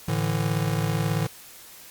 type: chord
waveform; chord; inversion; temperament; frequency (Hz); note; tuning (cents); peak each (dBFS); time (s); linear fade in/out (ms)
square; A suspended fourth; none; just; 110 / 146.67 / 165; A2 / D3 / E3; 0 / -2 / +2; -28; 0.08-1.27; 5
effects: white hiss -46 dBFS RMS until 1.9 s + Opus 48 kbps